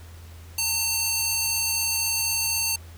square tone with high-pass filter, 904 Hz, A5, 47 cents sharp, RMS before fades -25 dBFS, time 0.58-2.76 s, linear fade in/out 5 ms, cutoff 4300 Hz, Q 0.71, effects added 83 Hz sine -41 dBFS peak until 2.97 s + pink hiss -51 dBFS RMS until 2.97 s

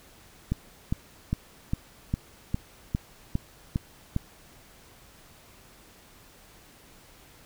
click train, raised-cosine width 5 ms, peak -13 dBFS, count 10, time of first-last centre 0.52-4.164 s, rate 2.47 Hz, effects pink hiss -54 dBFS RMS until 7.45 s

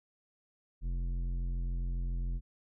sine tone with tanh clipping, 43.65 Hz, F1, in tune, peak -33 dBFS, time 0.81-2.41 s, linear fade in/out 50 ms, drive 11 dB, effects none

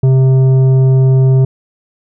sine tone with tanh clipping, 131.7 Hz, C3, 12 cents sharp, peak -7 dBFS, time 0.03-1.45 s, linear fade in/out 5 ms, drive 9 dB, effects none

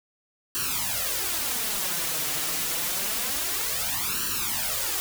white noise with flanger, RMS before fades -28 dBFS, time 0.55-5 s, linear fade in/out 0 ms, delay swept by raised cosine 0.69 to 6.59 ms, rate 0.27 Hz, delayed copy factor +1, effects none

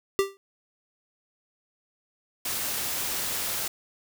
square tone with exponential decay, 392.8 Hz, G4, 4 cents sharp, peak -17 dBFS, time 0.19-0.37 s, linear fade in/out 0 ms, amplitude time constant 37 ms
white noise, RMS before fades -30 dBFS, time 2.45-3.68 s, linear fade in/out 5 ms
effects none

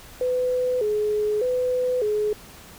sine tone with vibrato, 460.3 Hz, A#4, 22 cents flat, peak -20 dBFS, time 0.21-2.33 s, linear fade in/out 2 ms, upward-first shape square, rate 0.83 Hz, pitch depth 150 cents each way, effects pink hiss -45 dBFS RMS until 2.78 s

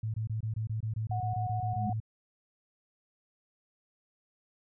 sine tone bursts, 110 Hz, A2, in tune, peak -30 dBFS, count 15, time 0.03-2.002 s, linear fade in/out 5 ms, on 110 ms, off 23 ms
sine tone with vibrato, 734 Hz, F#5, 14 cents flat, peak -33 dBFS, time 1.11-1.93 s, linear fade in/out 5 ms, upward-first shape sine, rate 16 Hz, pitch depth 12 cents each way
sine tone with exponential growth, 208.9 Hz, G#3, 10 cents sharp, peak -28 dBFS, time 1.61-1.9 s, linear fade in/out 5 ms, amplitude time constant 61 ms
effects none

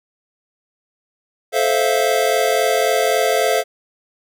square chord, F major seventh, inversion first, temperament just, 436.5 / 523.8 / 654.8 / 698.5 Hz, A4 / C5 / E5 / F5, -14 / +2 / -12 / 0 cents, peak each -21 dBFS, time 1.52-3.64 s, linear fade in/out 50 ms, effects none

